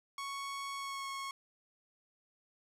sawtooth tone with pitch glide, 1108.7 to 1094.7 Hz, C#6 to C#6, 0 to -22 cents, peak -35 dBFS, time 0.18-1.31 s, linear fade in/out 2 ms, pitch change -22 cents, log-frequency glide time 0.75-1.09 s, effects low-pass 10000 Hz 12 dB/octave + 11-bit

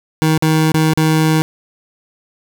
25% pulse tone with dropouts, 157.6 Hz, D#3, 23 cents sharp, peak -7 dBFS, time 0.22-1.42 s, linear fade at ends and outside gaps 0 ms, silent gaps 0.378-0.424 / 0.719-0.743 / 0.936-0.975 s, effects none

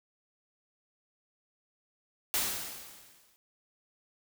white noise with exponential decay, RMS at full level -28 dBFS, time 2.34-3.36 s, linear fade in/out 0 ms, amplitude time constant 220 ms, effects none

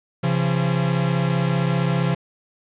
45% pulse tone pair together, 135.56 / 170.8 Hz, C#3 / F3, -38 / -38 cents, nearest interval major third, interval 400 cents, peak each -21 dBFS, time 0.23-2.15 s, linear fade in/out 10 ms, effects resampled to 8000 Hz + 8-bit

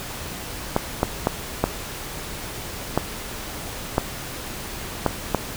clicks, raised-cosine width 1 ms, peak -3 dBFS, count 8, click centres 0.764 / 1.031 / 1.271 / 1.64 / 2.976 / 3.981 / 5.063 / 5.347 s, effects pink hiss -33 dBFS RMS until 5.56 s

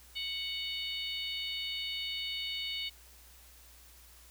harmonic tone, 740 Hz, F#5, in tune, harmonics 3 / 4 / 5 / 6, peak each -42 / -38 / -40 / -43 dBFS, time 0.15-2.9 s, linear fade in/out 20 ms, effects added 60 Hz sine -58 dBFS peak until 4.3 s + white hiss -58 dBFS RMS until 4.3 s

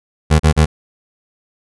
25% pulse tone bursts, 77.78 Hz, D#2, in tune, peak -4 dBFS, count 3, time 0.3-0.66 s, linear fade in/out 20 ms, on 96 ms, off 36 ms, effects resampled to 24000 Hz

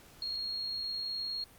sine tone with amplitude modulation, 4282 Hz, C8, 39 cents sharp, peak -32 dBFS, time 0.22-1.44 s, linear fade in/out 2 ms, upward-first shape sine, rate 59.7 Hz, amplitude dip 40%, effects pink hiss -57 dBFS RMS until 1.58 s + Opus 48 kbps

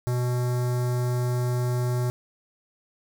square tone with notch filter, 123.47 Hz, B2, in tune, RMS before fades -25 dBFS, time 0.07-2.1 s, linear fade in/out 0 ms, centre 2800 Hz, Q 0.65, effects none

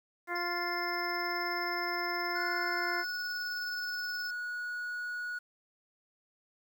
harmonic tone, 349.2 Hz, F4, in tune, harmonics 1 / 2 / 3 / 4 / 5 / 6, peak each -39 / -39 / -39 / -39 / -39 / -39 dBFS, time 0.27-3.05 s, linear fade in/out 50 ms
square tone with tremolo, 5260 Hz, E8, 5 cents flat, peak -38 dBFS, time 0.35-4.31 s, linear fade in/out 10 ms, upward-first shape triangle, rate 19 Hz, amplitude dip 50%
triangle tone, 1459 Hz, F#6, 25 cents flat, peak -33 dBFS, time 2.35-5.39 s, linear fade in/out 10 ms
effects 10-bit

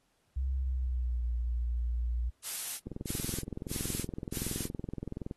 sine tone with pitch glide, 65.8 to 59.3 Hz, C2 to A#1, +10 to +30 cents, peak -29 dBFS, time 0.36-2.3 s, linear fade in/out 10 ms, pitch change -180 cents, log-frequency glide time 0.56-1.25 s
blue noise bursts, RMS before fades -35 dBFS, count 4, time 2.42-4.69 s, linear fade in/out 50 ms, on 380 ms, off 250 ms
click train, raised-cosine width 3 ms, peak -24 dBFS, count 53, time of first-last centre 2.87-5.311 s, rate 21.3 Hz
effects pink hiss -74 dBFS RMS until 5.36 s + AAC 32 kbps

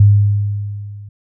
sine tone with level ramp, 102.3 Hz, G#2, 26 cents flat, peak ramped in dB -3 to -31 dBFS, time 0-1.09 s, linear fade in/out 5 ms, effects none

